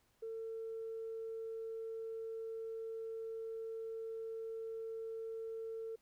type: tone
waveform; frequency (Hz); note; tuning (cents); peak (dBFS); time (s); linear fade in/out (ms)
sine; 450; A4; +39; -40; 0.22-5.96; 10
effects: tanh soft clip ceiling -36 dBFS + pink hiss -75 dBFS RMS until 6.01 s